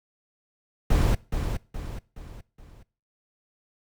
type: noise with echo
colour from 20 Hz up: brown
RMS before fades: -20 dBFS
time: 0.9-1.15 s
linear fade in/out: 5 ms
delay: 420 ms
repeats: 4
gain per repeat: -7 dB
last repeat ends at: 2.83 s
effects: noise-tail reverb RT60 0.4 s tail -22 dB re dry